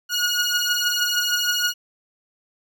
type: beating tone pair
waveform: 15% pulse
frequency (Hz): 1442 / 1448.4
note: F#6 / F#6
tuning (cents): -45 / -37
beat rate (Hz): 6.4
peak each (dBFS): -16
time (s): 0.09-1.74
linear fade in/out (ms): 50
effects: none